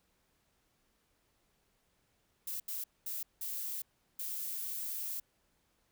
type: noise bursts at uneven times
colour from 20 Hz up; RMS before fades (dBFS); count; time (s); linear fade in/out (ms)
violet; -39; 5; 2.47-2.6 / 2.68-2.84 / 3.06-3.23 / 3.41-3.82 / 4.19-5.2; 5
effects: pink hiss -75 dBFS RMS until 5.91 s